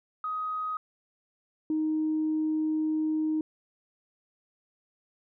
sine tone pair in turn, 1256 / 311.5 Hz, D#6 / D#4, +16 / +2 cents, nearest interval 2 octaves, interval 2414 cents, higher first, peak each -29 / -24 dBFS, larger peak second, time 0.24-0.77 / 1.7-3.41 s, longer second, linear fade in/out 2 ms, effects tanh soft clip ceiling -20 dBFS

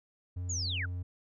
triangle tone, 89.5 Hz, F2, 43 cents sharp, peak -32 dBFS, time 0.36-1.03 s, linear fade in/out 10 ms
sine linear sweep, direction down, 7080 to 1317 Hz, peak -33 dBFS, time 0.49-0.86 s, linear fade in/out 10 ms
effects none

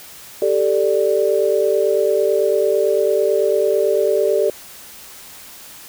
sine chord, G suspended second, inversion none, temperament just, 392 / 441 / 588 Hz, G4 / A4 / D5, 0 / +4 / +2 cents, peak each -18 dBFS, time 0.42-4.5 s, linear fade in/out 2 ms, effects white hiss -39 dBFS RMS until 5.88 s

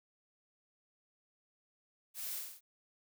blue noise with echo, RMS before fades -43 dBFS, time 2.14-2.43 s, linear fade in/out 50 ms, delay 45 ms, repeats 4, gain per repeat -3 dB, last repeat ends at 2.61 s, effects none

